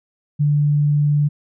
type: tone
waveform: sine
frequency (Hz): 146.83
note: D3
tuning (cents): 0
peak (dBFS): -13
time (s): 0.39-1.29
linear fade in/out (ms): 20
effects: none